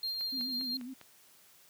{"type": "tone with tremolo", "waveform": "triangle", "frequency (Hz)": 4197, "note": "C8", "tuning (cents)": 5, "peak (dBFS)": -31, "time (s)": [0.03, 0.77], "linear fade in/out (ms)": 2, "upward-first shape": "sine", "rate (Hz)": 6, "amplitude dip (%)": 30}
{"type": "click train", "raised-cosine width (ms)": 0.3, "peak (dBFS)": -34, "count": 5, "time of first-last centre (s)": [0.21, 1.013], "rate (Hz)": 4.98}
{"type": "tone with vibrato", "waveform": "sine", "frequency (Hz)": 252.5, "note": "B3", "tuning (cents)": 39, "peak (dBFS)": -40, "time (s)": [0.32, 0.94], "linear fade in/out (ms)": 10, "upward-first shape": "sine", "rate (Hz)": 7.3, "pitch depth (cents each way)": 90}
{"effects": ["white hiss -61 dBFS RMS until 1.69 s", "high-pass 80 Hz 12 dB/octave"]}